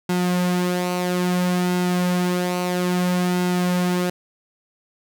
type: tone with flanger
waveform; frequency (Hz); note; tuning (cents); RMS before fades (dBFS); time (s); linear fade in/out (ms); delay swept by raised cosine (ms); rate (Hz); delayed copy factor
sawtooth; 179.4; F3; +47; -21; 0.09-4.1; 5; 1.7 to 5; 0.6; -0.5
effects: none